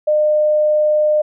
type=tone; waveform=sine; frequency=606 Hz; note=D#5; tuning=46 cents flat; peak=-11 dBFS; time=0.07-1.22 s; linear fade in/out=10 ms; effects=none